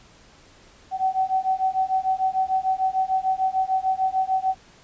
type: beating tone pair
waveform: sine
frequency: 755 / 761.7 Hz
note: F#5 / G5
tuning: +35 / -50 cents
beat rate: 6.7 Hz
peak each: -23 dBFS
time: 0.91-4.55 s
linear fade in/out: 50 ms
effects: pink hiss -52 dBFS RMS until 4.83 s + resampled to 16000 Hz